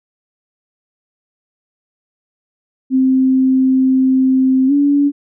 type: tone with pitch glide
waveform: sine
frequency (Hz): 261.6 to 285.3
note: C4 to C#4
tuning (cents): 0 to +50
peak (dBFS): -9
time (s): 2.9-5.12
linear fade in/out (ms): 50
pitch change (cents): +150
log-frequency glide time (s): 4.67-4.72
effects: none